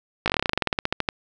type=slowing click train; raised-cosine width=0.3 ms; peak=-5 dBFS; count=20; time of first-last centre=0.26-1.088 s; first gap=18 ms; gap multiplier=1.09; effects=none